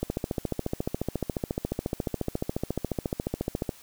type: click train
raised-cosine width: 2 ms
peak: -14 dBFS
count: 53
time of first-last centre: 0.03-3.692 s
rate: 14.2 Hz
effects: white hiss -52 dBFS RMS until 3.82 s